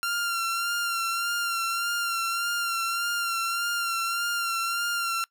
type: tone with vibrato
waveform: sawtooth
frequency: 1380 Hz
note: F6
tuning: 21 cents flat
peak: -22 dBFS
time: 0.03-5.24 s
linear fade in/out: 0 ms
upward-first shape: sine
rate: 1.7 Hz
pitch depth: 32 cents each way
effects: noise-tail reverb RT60 0.1 s tail -22 dB re dry